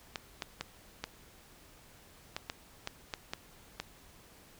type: clicks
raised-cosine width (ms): 0.2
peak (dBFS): -18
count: 10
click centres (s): 0.158 / 0.422 / 0.61 / 1.04 / 2.365 / 2.499 / 2.874 / 3.138 / 3.335 / 3.8
effects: pink hiss -58 dBFS RMS until 4.59 s